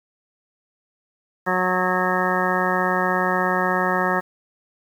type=harmonic tone; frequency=183.3 Hz; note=F#3; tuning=16 cents flat; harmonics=1 / 2 / 3 / 4 / 5 / 6 / 7 / 9 / 10; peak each=-27 / -27 / -27 / -27 / -27 / -27 / -27 / -27 / -27 dBFS; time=1.46-4.21 s; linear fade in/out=20 ms; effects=8-bit